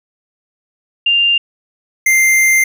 sine / square tone pair in turn, 2794 / 2093 Hz, F7 / C7, 0 / 0 cents, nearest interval perfect fourth, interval 500 cents, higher first, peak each -9 dBFS, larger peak neither, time 1.06-1.38 / 2.06-2.64 s, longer second, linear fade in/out 5 ms, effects none

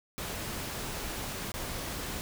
pink noise with dropouts, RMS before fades -37 dBFS, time 0.18-2.21 s, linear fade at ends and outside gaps 0 ms, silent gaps 1.518-1.54 s, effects none

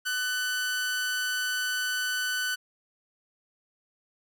sawtooth tone with amplitude modulation, 1500 Hz, F#6, 23 cents sharp, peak -22 dBFS, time 0.05-2.56 s, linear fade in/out 20 ms, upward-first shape sine, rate 275 Hz, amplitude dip 35%, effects none

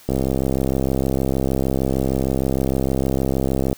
click train, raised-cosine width 2 ms, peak -7 dBFS, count 243, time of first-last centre 0.09-3.729 s, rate 66.5 Hz, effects white hiss -47 dBFS RMS until 3.77 s

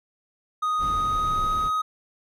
triangle tone with pitch glide, 1244.5 to 1258.2 Hz, D#6 to D#6, 0 to +19 cents, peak -20 dBFS, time 0.62-1.82 s, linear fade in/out 10 ms, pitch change +19 cents, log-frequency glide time 0.86-1.5 s
brown noise, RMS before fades -33 dBFS, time 0.78-1.71 s, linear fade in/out 50 ms
effects none

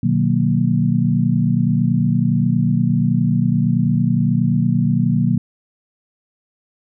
sine chord, B major seventh, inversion none, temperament equal with one note detuned, 123.47 / 152.63 / 185 / 233.1 Hz, B2 / D#3 / F#3 / A#3, 0 / -33 / 0 / 0 cents, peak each -19 dBFS, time 0.03-5.38 s, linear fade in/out 5 ms, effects none

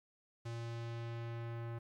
square tone with low-pass filter sweep, 116.54 Hz, A#2, in tune, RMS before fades -43 dBFS, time 0.45-1.79 s, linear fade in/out 10 ms, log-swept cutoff 7000 to 1700 Hz, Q 0.91, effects 12-bit

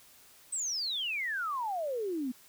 sine exponential sweep, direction down, 8372 to 239.9 Hz, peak -31 dBFS, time 0.52-2.32 s, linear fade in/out 10 ms, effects white hiss -58 dBFS RMS until 2.48 s

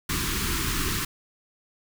pink band-stop noise, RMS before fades -27 dBFS, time 0.09-1.05 s, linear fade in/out 5 ms, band 390 to 1000 Hz, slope 48 dB/octave, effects none

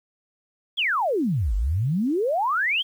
sine exponential two-way sweep, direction down then up, 3498 to 46.25 to 3327 Hz, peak -20 dBFS, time 0.77-2.83 s, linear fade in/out 20 ms, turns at 1.55 s, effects 9-bit

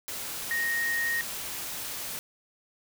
sine tone in noise, 1864.7 Hz, A#6, in tune, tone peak -26 dBFS, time 0.51-1.21 s, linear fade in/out 0 ms, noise white, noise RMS -36 dBFS, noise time 0.08-2.19 s, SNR +7 dB, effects none

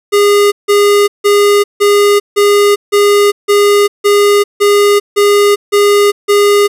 square tone bursts, 408.4 Hz, G#4, 29 cents flat, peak -6 dBFS, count 12, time 0.12-6.68 s, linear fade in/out 20 ms, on 400 ms, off 160 ms, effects resampled to 32000 Hz + 8-bit

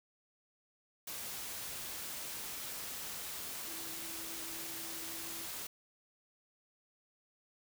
sine tone in noise, 330 Hz, E4, 2 cents sharp, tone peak -53 dBFS, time 3.67-5.46 s, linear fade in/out 5 ms, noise white, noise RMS -43 dBFS, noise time 1.07-5.67 s, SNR -13 dB, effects none

